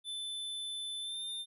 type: tone with pitch glide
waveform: square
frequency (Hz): 3520 to 3602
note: A7 to A7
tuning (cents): 0 to +40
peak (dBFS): -38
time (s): 0.04-1.46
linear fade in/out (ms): 50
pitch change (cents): +40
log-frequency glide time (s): 1.01-1.19
effects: resampled to 32000 Hz